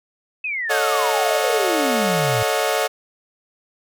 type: exponential sweep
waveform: sine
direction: down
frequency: 2603 to 109 Hz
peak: -22 dBFS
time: 0.44-2.43 s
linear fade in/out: 5 ms
type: chord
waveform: sawtooth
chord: D# half-diminished seventh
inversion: second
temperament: equal with one note detuned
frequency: 440 / 554.4 / 622.3 / 722.3 Hz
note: A4 / C#5 / D#5 / F#5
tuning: 0 / 0 / 0 / -42 cents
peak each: -20 dBFS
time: 0.69-2.88 s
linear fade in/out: 20 ms
effects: none